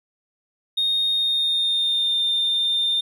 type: tone with pitch glide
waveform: triangle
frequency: 3700 to 3611 Hz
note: A#7 to A7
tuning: -14 to +44 cents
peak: -16 dBFS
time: 0.77-3.01 s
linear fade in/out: 10 ms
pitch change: -42 cents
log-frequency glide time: 1.13-2.19 s
effects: tanh soft clip ceiling -15 dBFS